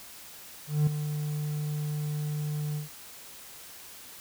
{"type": "tone with ADSR envelope", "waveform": "triangle", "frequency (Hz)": 150, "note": "D3", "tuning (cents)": 37, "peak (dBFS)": -17, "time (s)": [0.67, 2.89], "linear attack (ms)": 200, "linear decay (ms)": 5, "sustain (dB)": -10, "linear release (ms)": 130, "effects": ["white hiss -47 dBFS RMS until 4.2 s"]}